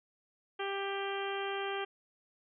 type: harmonic tone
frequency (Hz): 394.7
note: G4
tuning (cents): +12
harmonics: 1 / 2 / 3 / 4 / 5 / 6 / 7 / 8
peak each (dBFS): -37 / -40 / -43 / -43 / -47 / -47 / -47 / -45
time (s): 0.59-1.85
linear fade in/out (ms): 10
effects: none